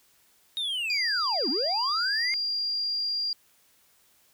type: linear two-way sweep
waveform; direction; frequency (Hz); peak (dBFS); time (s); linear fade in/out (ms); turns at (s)
triangle; down then up; 3760 to 229.6 to 2150; -26; 0.57-2.34; 0; 1.49
type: tone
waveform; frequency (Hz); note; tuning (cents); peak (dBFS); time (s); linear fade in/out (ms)
sine; 4784; D8; +31; -26; 0.9-3.33; 2
effects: white hiss -63 dBFS RMS until 4.33 s